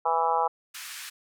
harmonic tone, 164.81 Hz, E3, in tune, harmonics 3 / 4 / 5 / 6 / 7 / 8, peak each -31 / -33 / -25 / -27 / -32 / -33 dBFS, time 0.05-0.48 s, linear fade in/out 10 ms
pink band-pass noise, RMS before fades -40 dBFS, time 0.74-1.1 s, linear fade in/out 10 ms, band 1400 to 14000 Hz, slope 24 dB/octave
effects none

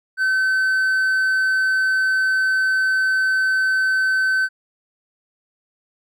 triangle tone, 1530 Hz, G6, 42 cents flat, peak -14 dBFS, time 0.17-4.49 s, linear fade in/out 50 ms, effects none

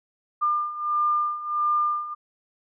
sine beating tone pair, 1200 / 1201.5 Hz, D6 / D6, +37 / +39 cents, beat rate 1.5 Hz, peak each -27 / -23 dBFS, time 0.41-2.15 s, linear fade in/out 20 ms, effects none

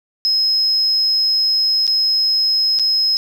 triangle tone with dropouts, 5130 Hz, E8, 48 cents flat, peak -10 dBFS, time 0.25-3.17 s, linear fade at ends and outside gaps 0 ms, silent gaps 1.868-1.877 / 2.789-2.796 s, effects tanh soft clip ceiling -11 dBFS + 7-bit

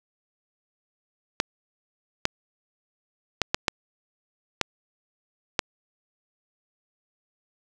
clicks, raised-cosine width 0.2 ms, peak -3 dBFS, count 7, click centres 1.401 / 2.254 / 3.417 / 3.545 / 3.682 / 4.613 / 5.592 s, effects none

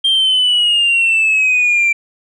sine exponential sweep, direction down, 3193 to 2345 Hz, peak -8 dBFS, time 0.04-1.93 s, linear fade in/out 10 ms, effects tanh soft clip ceiling -8 dBFS

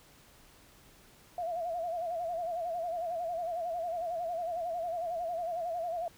sine tone with vibrato, 683 Hz, F5, 39 cents flat, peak -32 dBFS, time 1.38-6.08 s, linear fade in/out 2 ms, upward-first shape sine, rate 11 Hz, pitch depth 89 cents each way, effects pink hiss -59 dBFS RMS until 6.17 s

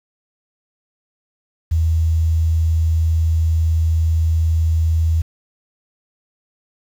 sine tone, 81.1 Hz, E2, 28 cents flat, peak -13 dBFS, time 1.71-5.22 s, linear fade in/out 10 ms, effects 7-bit

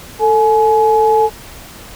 sine tone pair together, 443.9 / 847 Hz, A4 / G#5, +15 / +34 cents, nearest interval major seventh, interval 1119 cents, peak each -11 dBFS, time 0.19-1.3 s, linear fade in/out 50 ms, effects pink hiss -35 dBFS RMS until 1.95 s

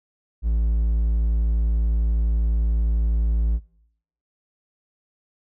triangle tone, 55.8 Hz, A1, 25 cents sharp, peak -16 dBFS, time 0.42-3.6 s, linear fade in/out 50 ms, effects noise-tail reverb RT60 0.7 s tail -21 dB re dry

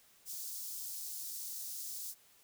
white high-pass noise, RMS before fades -43 dBFS, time 0.25-2.15 s, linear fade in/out 50 ms, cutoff 4800 Hz, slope 24 dB/octave, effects white hiss -65 dBFS RMS until 2.43 s

